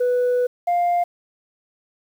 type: tone pair in turn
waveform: sine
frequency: 493.9 / 700.9 Hz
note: B4 / F5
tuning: 0 / +6 cents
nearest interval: tritone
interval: 606 cents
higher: second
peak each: -14 dBFS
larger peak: neither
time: 0-0.47 / 0.67-1.04 s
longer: first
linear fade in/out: 10 ms
effects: tanh soft clip ceiling -15 dBFS + 8-bit